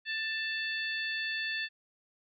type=harmonic tone with a mistuned harmonic; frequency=885 Hz; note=A5; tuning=10 cents sharp; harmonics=2 / 3 / 4 / 5; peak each=-34 / -38 / -40 / -42 dBFS; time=0.05-1.69 s; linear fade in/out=50 ms; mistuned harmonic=4; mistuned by=-20 cents; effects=none